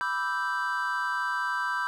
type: chord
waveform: triangle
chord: E minor seventh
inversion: second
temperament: equal with one note detuned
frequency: 987.8 / 1174.7 / 1318.5 / 1562.6 Hz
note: B5 / D6 / E6 / G6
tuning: 0 / 0 / 0 / -6 cents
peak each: -30 / -34 / -33 / -28 dBFS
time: 0.01-1.87 s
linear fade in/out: 0 ms
effects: none